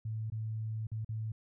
sine tone with dropouts, 110 Hz, A2, in tune, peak -34 dBFS, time 0.05-1.32 s, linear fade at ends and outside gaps 5 ms, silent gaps 0.301-0.32 / 0.87-0.916 / 1.047-1.09 s, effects none

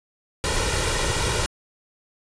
pink noise with comb filter, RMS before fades -23 dBFS, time 0.44-1.46 s, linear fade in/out 0 ms, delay 2.1 ms, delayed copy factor +0.65, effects resampled to 22050 Hz

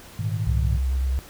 sine chord, Ab suspended second, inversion none, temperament just, 103.83 / 116.8 / 155.74 Hz, Ab2 / Bb2 / Eb3, 0 / +4 / +2 cents, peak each -25 / -29 / -30 dBFS, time 0.19-0.78 s, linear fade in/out 5 ms
sine tone with vibrato, 65.41 Hz, C2, in tune, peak -20 dBFS, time 0.47-1.19 s, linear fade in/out 0 ms, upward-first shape sine, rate 9 Hz, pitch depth 29 cents each way
effects pink hiss -45 dBFS RMS until 1.29 s

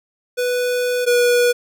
square tone pair in turn, 493.9 / 485.7 Hz, B4 / B4, 0 / -29 cents, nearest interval unison, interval 29 cents, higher first, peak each -18 / -13 dBFS, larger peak second, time 0.37-1.06 / 1.06-1.53 s, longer first, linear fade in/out 20 ms, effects none

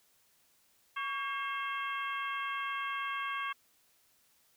harmonic tone with a mistuned harmonic, 537 Hz, C5, 45 cents sharp, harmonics 2 / 3 / 4 / 5 / 6, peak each -36 / -40 / -42 / -44 / -46 dBFS, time 0.96-3.53 s, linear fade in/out 10 ms, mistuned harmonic 2, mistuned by +77 cents, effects white hiss -69 dBFS RMS until 4.56 s

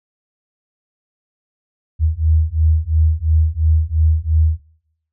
sine beating tone pair, 77.78 / 80.68 Hz, D#2 / E2, 0 / -37 cents, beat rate 2.9 Hz, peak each -15 dBFS, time 1.99-4.6 s, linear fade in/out 50 ms, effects noise-tail reverb RT60 0.7 s tail -21 dB re dry

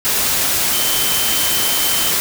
sine tone in noise, 3081 Hz, G7, 31 cents flat, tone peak -23 dBFS, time 0.73-2.11 s, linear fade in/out 0 ms, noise white, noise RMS -17 dBFS, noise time 0.05-2.2 s, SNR -9 dB, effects none

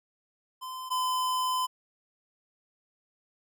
square tone pair in turn, 1028 / 1018.5 Hz, C6 / C6, -31 / -47 cents, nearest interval unison, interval 16 cents, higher first, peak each -37 / -27 dBFS, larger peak second, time 0.61-0.9 / 0.9-1.67 s, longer second, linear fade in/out 20 ms, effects none

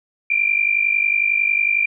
sine tone pair together, 2349 / 2400 Hz, D7 / D7, 0 / +37 cents, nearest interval unison, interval 37 cents, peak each -18 dBFS, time 0.3-1.86 s, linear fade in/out 5 ms, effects none

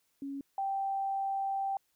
sine tone pair in turn, 277.2 / 782.2 Hz, C#4 / G5, 0 / -4 cents, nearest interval octave + tritone, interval 1796 cents, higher second, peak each -36 / -30 dBFS, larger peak second, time 0.22-0.41 / 0.58-1.77 s, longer second, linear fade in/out 2 ms, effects white hiss -75 dBFS RMS until 1.95 s

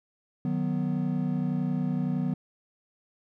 triangle chord, B major, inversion first, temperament just, 154.34 / 185.21 / 246.9 Hz, D#3 / F#3 / B3, -14 / +2 / 0 cents, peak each -28 dBFS, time 0.45-2.34 s, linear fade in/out 2 ms, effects none

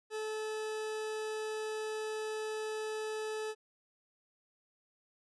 40% pulse tone, 433 Hz, A4, 28 cents flat, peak -35 dBFS, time 0.1-3.55 s, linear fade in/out 50 ms, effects resampled to 24000 Hz

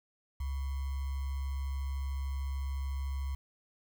sine tone with sample-and-hold, 68.2 Hz, C#2, 28 cents flat, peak -32 dBFS, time 0.4-3.35 s, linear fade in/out 5 ms, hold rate 1050 Hz, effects none

